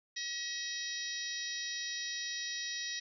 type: harmonic tone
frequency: 638 Hz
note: D#5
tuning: 43 cents sharp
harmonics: 3 / 4 / 5 / 6 / 7 / 8 / 9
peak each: -42 / -50 / -49 / -42 / -47 / -44 / -43 dBFS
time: 0.16-3 s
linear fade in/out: 10 ms
effects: none